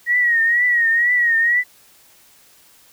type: tone with vibrato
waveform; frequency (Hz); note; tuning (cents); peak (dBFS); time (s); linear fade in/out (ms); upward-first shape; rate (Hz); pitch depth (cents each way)
sine; 1895; A#6; +28; -13; 0.06-1.64; 50; triangle; 2.1; 86
effects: white hiss -51 dBFS RMS until 2.92 s